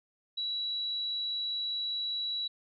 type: tone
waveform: sine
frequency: 3915 Hz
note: B7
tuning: 16 cents flat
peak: -31 dBFS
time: 0.37-2.48 s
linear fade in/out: 10 ms
effects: none

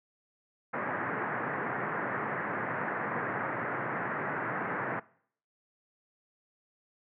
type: band-pass noise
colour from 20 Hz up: white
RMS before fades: -34 dBFS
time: 0.73-5 s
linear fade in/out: 10 ms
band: 110 to 1900 Hz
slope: 48 dB/octave
effects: noise-tail reverb RT60 0.6 s tail -22 dB re dry

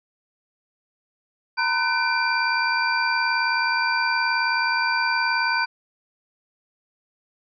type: tone cluster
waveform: sine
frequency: 925 / 1004 / 1508 / 2362 / 4691 Hz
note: A#5 / B5 / F#6 / D7 / D8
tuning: -14 / +28 / +32 / +9 / -3 cents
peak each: -26 / -28 / -23 / -27 / -29 dBFS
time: 1.57-5.66 s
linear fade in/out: 20 ms
effects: none

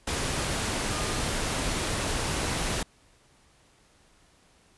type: tone in noise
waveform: sine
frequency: 1219 Hz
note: D#6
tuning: 36 cents flat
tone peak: -40 dBFS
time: 0.91-1.2 s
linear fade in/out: 5 ms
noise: pink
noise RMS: -29 dBFS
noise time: 0.07-2.83 s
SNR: -14 dB
effects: pink hiss -61 dBFS RMS until 4.77 s + resampled to 24000 Hz

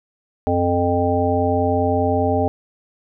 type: harmonic tone with a mistuned harmonic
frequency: 87.5 Hz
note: F2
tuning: 4 cents sharp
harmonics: 1 / 3 / 5 / 7 / 9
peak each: -22 / -22 / -22 / -22 / -22 dBFS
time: 0.47-2.48 s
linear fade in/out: 0 ms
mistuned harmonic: 1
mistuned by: +96 cents
effects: none

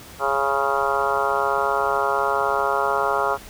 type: harmonic tone with a mistuned harmonic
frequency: 138.59 Hz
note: C#3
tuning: in tune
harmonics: 3 / 4 / 5 / 6 / 7 / 8 / 9 / 10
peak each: -27 / -27 / -27 / -27 / -27 / -27 / -27 / -27 dBFS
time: 0.19-3.38 s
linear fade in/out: 50 ms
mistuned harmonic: 8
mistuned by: -30 cents
effects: pink hiss -42 dBFS RMS until 3.49 s

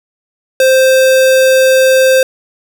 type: tone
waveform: square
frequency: 523.3 Hz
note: C5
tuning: in tune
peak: -6 dBFS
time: 0.6-2.23 s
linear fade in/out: 2 ms
effects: none

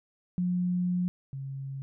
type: tone pair in turn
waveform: sine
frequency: 179.1 / 136.01 Hz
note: F3 / C#3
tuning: +44 / -33 cents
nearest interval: perfect fourth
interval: 477 cents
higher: first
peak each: -25 / -34 dBFS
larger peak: first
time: 0.38-1.08 / 1.33-1.82 s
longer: first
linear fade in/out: 0 ms
effects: none

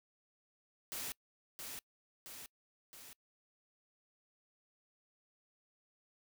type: noise with echo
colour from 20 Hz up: white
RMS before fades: -42 dBFS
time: 0.92-1.12 s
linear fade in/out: 0 ms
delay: 670 ms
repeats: 3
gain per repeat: -4 dB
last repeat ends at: 3.13 s
effects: noise-tail reverb RT60 0.1 s tail -25 dB re dry

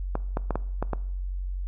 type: clicks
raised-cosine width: 1 ms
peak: -13 dBFS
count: 6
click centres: 0.154 / 0.371 / 0.507 / 0.556 / 0.826 / 0.933 s
effects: noise-tail reverb RT60 0.7 s tail -20 dB re dry + added 46 Hz sine -28 dBFS peak until 1.67 s

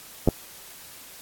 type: clicks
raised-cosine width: 2 ms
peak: -5 dBFS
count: 2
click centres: 0.276 / 0.287 s
effects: white hiss -45 dBFS RMS until 1.21 s + AAC 64 kbps

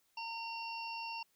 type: harmonic tone with a mistuned harmonic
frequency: 916 Hz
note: A#5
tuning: 31 cents flat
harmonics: 1 / 3 / 5 / 6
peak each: -42 / -44 / -51 / -50 dBFS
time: 0.17-1.23 s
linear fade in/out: 5 ms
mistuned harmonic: 6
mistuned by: -42 cents
effects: white hiss -75 dBFS RMS until 1.35 s

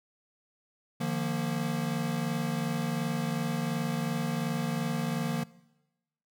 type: chord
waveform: square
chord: Eb suspended second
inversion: none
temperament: equal with one note detuned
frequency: 151.83 / 174.61 / 233.1 Hz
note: Eb3 / F3 / Bb3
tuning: -42 / 0 / 0 cents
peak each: -34 dBFS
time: 1-5.44 s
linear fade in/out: 10 ms
effects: noise-tail reverb RT60 1.0 s tail -21 dB re dry

